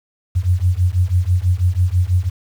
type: beating tone pair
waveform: sine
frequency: 87.2 / 93.3 Hz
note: F2 / F#2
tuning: -2 / +15 cents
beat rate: 6.1 Hz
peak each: -16 dBFS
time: 0.35-2.3 s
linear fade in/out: 20 ms
effects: 7-bit